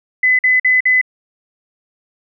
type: tone bursts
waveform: sine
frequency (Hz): 2014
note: B6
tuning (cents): +33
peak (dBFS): -9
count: 4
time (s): 0.23-1.014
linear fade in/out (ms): 5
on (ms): 160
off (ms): 48
effects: none